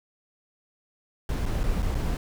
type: noise with dropouts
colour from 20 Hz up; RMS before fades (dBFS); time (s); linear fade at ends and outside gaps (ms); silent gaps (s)
brown; -26; 1.29-2.17; 2; 1.456-1.46 / 1.634-1.638 / 1.823-1.827 / 1.946-1.951
effects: none